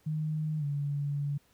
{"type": "tone with pitch glide", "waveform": "sine", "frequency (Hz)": [154.6, 143.42], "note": ["D#3", "D3"], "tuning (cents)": [-11, -41], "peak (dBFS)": -29, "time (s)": [0.06, 1.38], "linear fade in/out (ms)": 10, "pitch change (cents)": -130, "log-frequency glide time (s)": [0.59, 0.64], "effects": ["pink hiss -67 dBFS RMS until 1.53 s"]}